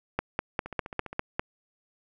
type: two click trains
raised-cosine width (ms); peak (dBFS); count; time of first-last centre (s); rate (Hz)
0.5; -11 / -23; 7 / 8; 0.19-1.395 / 0.66-1.13; 4.98 / 14.9
effects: none